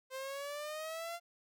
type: exponential sweep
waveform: sawtooth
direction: up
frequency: 519 to 694 Hz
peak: -36 dBFS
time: 0.1-1.2 s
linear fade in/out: 50 ms
effects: none